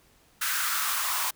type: noise with high-pass filter sweep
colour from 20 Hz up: white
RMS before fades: -28 dBFS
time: 0.41-1.31 s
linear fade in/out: 10 ms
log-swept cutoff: 1500 to 980 Hz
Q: 3.9
effects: pink hiss -61 dBFS RMS until 1.35 s